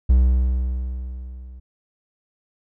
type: tone with level ramp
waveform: triangle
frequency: 63 Hz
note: B1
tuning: 35 cents sharp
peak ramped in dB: -8 to -35 dBFS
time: 0.09-1.6 s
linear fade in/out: 10 ms
effects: none